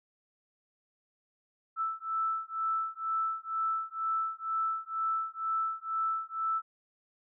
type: beating tone pair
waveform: sine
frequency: 1318.5 / 1320.6 Hz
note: E6 / E6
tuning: 0 / +3 cents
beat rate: 2.1 Hz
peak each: -33 / -33 dBFS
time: 1.76-6.62 s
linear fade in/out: 50 ms
effects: none